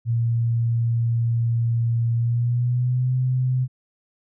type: tone with pitch glide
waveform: sine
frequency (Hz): 116.54 to 127.82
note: A#2 to C3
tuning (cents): 0 to -40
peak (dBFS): -18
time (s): 0.05-3.68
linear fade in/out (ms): 50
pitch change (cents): +160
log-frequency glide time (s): 2.15-3.14
effects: none